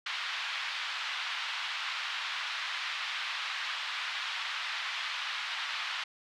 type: band-pass noise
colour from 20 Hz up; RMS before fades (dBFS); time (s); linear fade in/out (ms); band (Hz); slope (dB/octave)
white; -36; 0.06-6.04; 5; 1000 to 3700; 24
effects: none